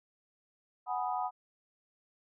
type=chord; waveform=sine; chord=G# minor seventh; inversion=third; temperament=equal; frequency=740 / 830.6 / 987.8 / 1244.5 Hz; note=F#5 / G#5 / B5 / D#6; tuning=0 / 0 / 0 / 0 cents; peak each=-34 / -38 / -37 / -40 dBFS; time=0.86-1.31 s; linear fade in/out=50 ms; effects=none